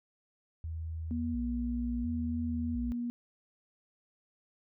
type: tone with vibrato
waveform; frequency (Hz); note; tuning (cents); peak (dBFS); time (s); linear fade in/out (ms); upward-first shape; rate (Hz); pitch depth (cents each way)
sine; 70.4; C#2; +27; -35; 0.64-2.92; 0; square; 0.71; 240
type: tone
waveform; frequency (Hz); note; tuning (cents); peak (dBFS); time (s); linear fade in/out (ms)
sine; 239.6; A#3; +48; -32; 1.11-3.1; 0
effects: none